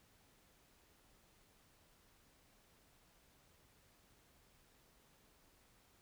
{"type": "silence", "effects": ["pink hiss -70 dBFS RMS until 6.01 s"]}